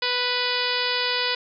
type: harmonic tone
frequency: 493.9 Hz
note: B4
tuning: in tune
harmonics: 1 / 2 / 3 / 4 / 5 / 6 / 7 / 8 / 9 / 10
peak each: -31 / -31 / -31 / -31 / -31 / -31 / -31 / -31 / -31 / -31 dBFS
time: 0.02-1.35 s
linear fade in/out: 5 ms
effects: none